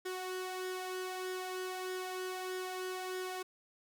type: tone with flanger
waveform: sawtooth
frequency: 370 Hz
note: F#4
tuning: in tune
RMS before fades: -40 dBFS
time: 0.05-3.43 s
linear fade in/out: 10 ms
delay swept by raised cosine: 0.57 to 2.07 ms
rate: 1.6 Hz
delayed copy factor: +0.5
effects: none